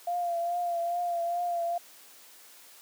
sine tone with vibrato, 693 Hz, F5, 14 cents flat, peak -27 dBFS, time 0.07-1.78 s, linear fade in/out 5 ms, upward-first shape triangle, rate 2.4 Hz, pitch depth 39 cents each way, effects white hiss -53 dBFS RMS until 2.81 s + high-pass 300 Hz 12 dB/octave

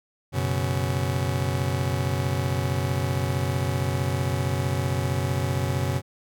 40% pulse chord, F# suspended fourth, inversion none, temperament just, 92.5 / 123.33 / 138.75 Hz, F#2 / B2 / C#3, 0 / -2 / +2 cents, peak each -27 dBFS, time 0.32-6.02 s, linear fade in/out 50 ms, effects none

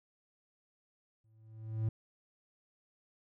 triangle tone with exponential growth, 110.4 Hz, A2, 6 cents sharp, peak -26 dBFS, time 1.24-1.89 s, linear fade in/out 5 ms, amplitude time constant 140 ms, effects none

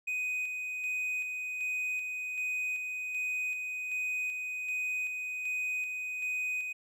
triangle tone with tremolo, 2499 Hz, D#7, 7 cents sharp, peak -29 dBFS, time 0.07-6.73 s, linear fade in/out 10 ms, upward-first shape square, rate 1.3 Hz, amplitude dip 35%, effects none

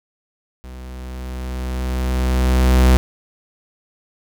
45% pulse tone with level ramp, 63.4 Hz, B1, 46 cents sharp, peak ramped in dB -33 to -8 dBFS, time 0.64-2.97 s, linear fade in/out 0 ms, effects none

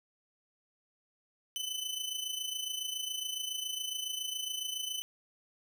sawtooth tone with amplitude modulation, 3025 Hz, F#7, 38 cents sharp, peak -29 dBFS, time 1.56-5.02 s, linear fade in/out 0 ms, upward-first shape sine, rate 27.2 Hz, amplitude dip 65%, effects none

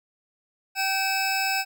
25% pulse tone pair together, 773 / 2600 Hz, G5 / E7, -24 / -24 cents, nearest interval octave + major sixth, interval 2100 cents, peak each -22 dBFS, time 0.75-1.65 s, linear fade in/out 50 ms, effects none

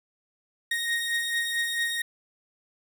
30% pulse beating tone pair, 1864.7 / 1869.2 Hz, A#6 / A#6, 0 / +4 cents, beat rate 4.5 Hz, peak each -24 / -30 dBFS, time 0.71-2.02 s, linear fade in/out 5 ms, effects none

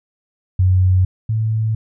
sine tone pair in turn, 92.5 / 110.28 Hz, F#2 / A2, 0 / +4 cents, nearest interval minor third, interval 304 cents, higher second, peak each -10 / -15 dBFS, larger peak first, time 0.59-1.05 / 1.29-1.75 s, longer neither, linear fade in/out 5 ms, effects none

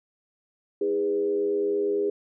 sine tone with frequency modulation, 407.6 Hz, G#4, 32 cents flat, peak -22 dBFS, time 0.81-2.1 s, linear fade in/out 5 ms, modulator 88.8 Hz, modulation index 0.64, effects none

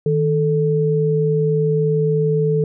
sine tone pair together, 156.22 / 438.3 Hz, D#3 / A4, +7 / -7 cents, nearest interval octave + tritone, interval 1786 cents, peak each -17 dBFS, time 0.06-2.64 s, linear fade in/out 2 ms, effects none

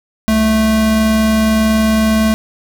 square tone pair together, 65.77 / 219 Hz, C2 / A3, +10 / -8 cents, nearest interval octave + major sixth, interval 2082 cents, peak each -22 / -11 dBFS, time 0.28-2.34 s, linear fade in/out 0 ms, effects none

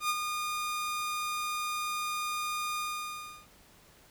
sawtooth tone with ADSR envelope, 1219 Hz, D#6, 36 cents flat, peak -22 dBFS, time 0-3.47 s, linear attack 95 ms, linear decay 40 ms, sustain -6 dB, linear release 680 ms, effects pink hiss -59 dBFS RMS until 4.1 s

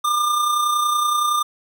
square tone with amplitude modulation, 1200 Hz, D6, 37 cents sharp, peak -16 dBFS, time 0.04-1.43 s, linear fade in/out 10 ms, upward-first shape sine, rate 30.7 Hz, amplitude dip 40%, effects none

